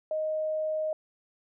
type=tone; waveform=sine; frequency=623 Hz; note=D#5; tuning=2 cents sharp; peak=-27 dBFS; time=0.11-0.93 s; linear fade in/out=2 ms; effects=none